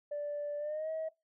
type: tone with pitch glide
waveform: sine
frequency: 585 to 637.9 Hz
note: D5 to D#5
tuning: -7 to +43 cents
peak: -33 dBFS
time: 0.11-1.09 s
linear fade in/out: 10 ms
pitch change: +150 cents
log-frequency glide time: 0.58-0.9 s
effects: noise-tail reverb RT60 0.2 s tail -19 dB re dry + tanh soft clip ceiling -31 dBFS